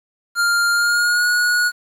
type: tone with pitch glide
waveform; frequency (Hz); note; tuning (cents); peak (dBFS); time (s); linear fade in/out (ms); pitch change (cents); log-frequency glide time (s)
square; 1400 to 1452.7; F6 to F#6; +4 to -32; -15; 0.35-1.72; 50; +64; 0.72-1.27
effects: low-pass 12000 Hz 12 dB/octave + 8-bit